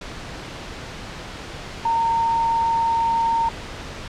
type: tone in noise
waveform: sine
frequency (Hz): 917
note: A#5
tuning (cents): -29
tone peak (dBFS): -17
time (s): 1.85-3.49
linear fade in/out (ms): 5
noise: pink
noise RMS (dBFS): -34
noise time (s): 0.01-4.08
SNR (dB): +14
effects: low-pass 5000 Hz 12 dB/octave